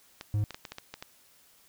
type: clicks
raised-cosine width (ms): 0.2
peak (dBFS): -22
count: 8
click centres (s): 0.211 / 0.507 / 0.545 / 0.652 / 0.72 / 0.784 / 0.94 / 1.025
type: tone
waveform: triangle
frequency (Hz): 104.6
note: G#2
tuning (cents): +13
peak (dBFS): -23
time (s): 0.34-0.44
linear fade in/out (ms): 0
effects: white hiss -61 dBFS RMS until 1.68 s